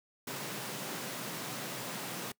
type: high-pass noise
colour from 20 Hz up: pink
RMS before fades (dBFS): -40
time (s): 0.27-2.32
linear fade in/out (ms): 5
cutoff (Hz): 120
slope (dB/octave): 96
effects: noise-tail reverb RT60 0.1 s tail -23 dB re dry